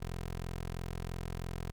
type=tone; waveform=15% pulse; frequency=43.03 Hz; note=F1; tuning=25 cents flat; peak=-31 dBFS; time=0-1.72 s; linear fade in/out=20 ms; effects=none